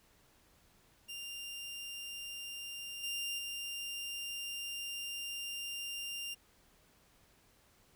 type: tone with level steps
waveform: sawtooth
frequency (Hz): 2794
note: F7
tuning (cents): 0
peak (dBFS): -39 / -33 / -36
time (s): 1.08-6.35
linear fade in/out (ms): 20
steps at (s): 3.03 / 3.38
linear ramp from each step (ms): 10
effects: pink hiss -67 dBFS RMS until 7.95 s